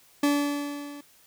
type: tone with level ramp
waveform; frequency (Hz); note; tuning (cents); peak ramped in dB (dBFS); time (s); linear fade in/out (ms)
40% pulse; 288.2; D4; -33; -18 to -39; 0.23-1.01; 5
effects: white hiss -58 dBFS RMS until 1.26 s

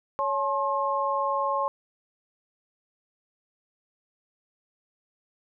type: tone cluster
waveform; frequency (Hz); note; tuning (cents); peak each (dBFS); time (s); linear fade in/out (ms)
sine; 558 / 860 / 1069; C#5 / A5 / C6; +11 / -40 / +37; -29 / -30 / -26; 0.19-1.68; 0
effects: none

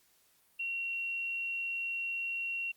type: tone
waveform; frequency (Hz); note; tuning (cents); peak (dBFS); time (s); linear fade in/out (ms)
sine; 2739; F7; -34; -33; 0.59-2.72; 10
effects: white hiss -68 dBFS RMS until 2.76 s + Opus 48 kbps

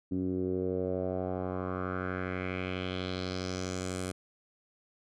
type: tone with low-pass filter sweep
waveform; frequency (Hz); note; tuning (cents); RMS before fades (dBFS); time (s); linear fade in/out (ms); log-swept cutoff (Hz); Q
10% pulse; 92.2; F#2; -6; -34; 0.11-4.12; 10; 270 to 9500; 3.1
effects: none

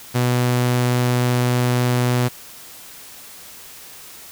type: tone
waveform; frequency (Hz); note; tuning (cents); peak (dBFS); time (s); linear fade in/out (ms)
sawtooth; 123.47; B2; 0; -12; 0.14-2.29; 20
effects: white hiss -40 dBFS RMS until 4.31 s

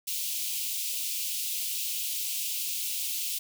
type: high-pass noise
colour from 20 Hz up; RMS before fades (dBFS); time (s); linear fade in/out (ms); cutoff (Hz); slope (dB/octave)
white; -32; 0.07-3.39; 10; 2500; 48
effects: none

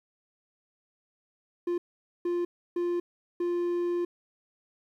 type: tone bursts at uneven times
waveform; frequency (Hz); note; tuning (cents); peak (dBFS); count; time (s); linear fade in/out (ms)
triangle; 349.2; F4; 0; -24; 4; 1.67-1.78 / 2.25-2.45 / 2.76-3 / 3.4-4.05; 5
effects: 11-bit

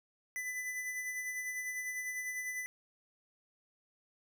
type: tone with tremolo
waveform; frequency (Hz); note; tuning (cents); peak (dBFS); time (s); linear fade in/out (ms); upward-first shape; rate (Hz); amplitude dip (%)
square; 2000; B6; +21; -36; 0.36-2.66; 0; sine; 10; 40
effects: none

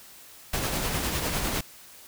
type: noise with tremolo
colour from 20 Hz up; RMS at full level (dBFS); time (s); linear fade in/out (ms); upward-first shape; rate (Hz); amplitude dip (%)
pink; -27; 0.53-1.61; 5; sine; 9.9; 35
effects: white hiss -49 dBFS RMS until 2.07 s

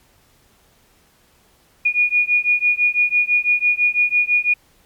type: beating tone pair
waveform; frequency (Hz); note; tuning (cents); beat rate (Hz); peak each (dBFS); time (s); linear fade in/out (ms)
sine; 2444 / 2450; D#7 / D#7; -32 / -27; 6; -17; 1.85-4.54; 10
effects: pink hiss -56 dBFS RMS until 4.85 s + MP3 96 kbps

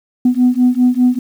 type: beating tone pair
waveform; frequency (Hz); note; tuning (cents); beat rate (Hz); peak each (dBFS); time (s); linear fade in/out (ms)
sine; 246.6 / 251.6; B3 / B3; -2 / +32; 5; -11; 0.25-1.19; 5
effects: tanh soft clip ceiling -4 dBFS + 7-bit

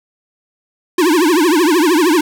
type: tone with vibrato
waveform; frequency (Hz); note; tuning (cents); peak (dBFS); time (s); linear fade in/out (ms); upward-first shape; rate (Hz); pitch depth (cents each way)
square; 330; E4; +2; -10; 0.98-2.21; 5; triangle; 13; 250
effects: none

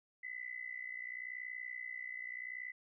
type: tone with amplitude modulation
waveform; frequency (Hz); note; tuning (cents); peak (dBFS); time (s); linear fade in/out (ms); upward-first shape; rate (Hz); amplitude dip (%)
sine; 2009; B6; +29; -38; 0.23-2.72; 10; sine; 60.8; 85
effects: none

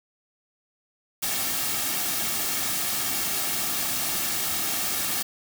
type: noise with comb filter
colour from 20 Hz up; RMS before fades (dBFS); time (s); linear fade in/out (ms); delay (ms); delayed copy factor
white; -27; 1.22-5.23; 10; 2; -0.5
effects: none

